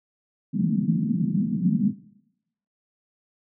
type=band-pass noise; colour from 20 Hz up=white; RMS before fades=-23 dBFS; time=0.53-1.93 s; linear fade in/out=20 ms; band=160 to 230 Hz; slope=48 dB/octave; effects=noise-tail reverb RT60 0.8 s tail -17 dB re dry